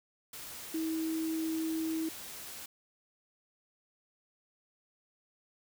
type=tone in noise; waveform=sine; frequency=321.2 Hz; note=E4; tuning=45 cents flat; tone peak=-31 dBFS; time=0.74-2.09 s; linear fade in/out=5 ms; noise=white; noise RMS=-45 dBFS; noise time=0.33-2.66 s; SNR=+11 dB; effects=none